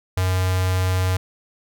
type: tone with notch filter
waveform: square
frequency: 92.5 Hz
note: F#2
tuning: in tune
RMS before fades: -20 dBFS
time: 0.17-1.17 s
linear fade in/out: 5 ms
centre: 230 Hz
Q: 0.62
effects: none